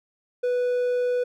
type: tone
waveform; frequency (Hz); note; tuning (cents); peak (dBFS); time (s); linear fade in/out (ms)
triangle; 493.4; B4; -2; -19; 0.43-1.24; 10
effects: none